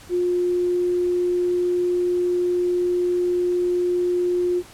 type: tone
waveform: sine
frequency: 355.7 Hz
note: F4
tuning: 32 cents sharp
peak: -18 dBFS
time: 0.09-4.63 s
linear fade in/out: 50 ms
effects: pink hiss -45 dBFS RMS until 4.73 s + low-pass 12000 Hz 12 dB/octave